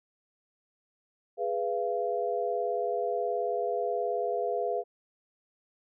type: chord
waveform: sine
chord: F diminished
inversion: first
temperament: equal with one note detuned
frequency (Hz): 415.3 / 493.9 / 685.3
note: Ab4 / Cb5 / F5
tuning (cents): 0 / 0 / -33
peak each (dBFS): -32 / -32 / -31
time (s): 1.37-4.84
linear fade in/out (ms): 50
effects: none